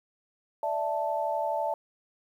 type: chord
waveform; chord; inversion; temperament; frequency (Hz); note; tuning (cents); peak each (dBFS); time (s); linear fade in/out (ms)
sine; D suspended second; none; equal; 587.3 / 659.3 / 880; D5 / E5 / A5; 0 / 0 / 0; -32 / -31 / -30; 0.63-1.74; 2
effects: 10-bit